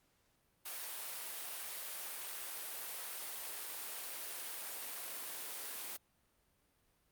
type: noise with high-pass filter sweep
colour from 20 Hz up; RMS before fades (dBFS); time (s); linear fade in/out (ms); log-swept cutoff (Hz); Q
white; -44; 0.65-5.97; 10; 560 to 350; 0.85
effects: pink hiss -75 dBFS RMS until 7.11 s + Opus 48 kbps